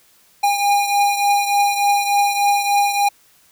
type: beating tone pair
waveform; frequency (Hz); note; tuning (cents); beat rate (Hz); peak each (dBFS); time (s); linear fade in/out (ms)
square; 810 / 813.4; G#5 / G#5; -43 / -36; 3.4; -16 / -22; 0.43-3.09; 10
effects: white hiss -54 dBFS RMS until 3.51 s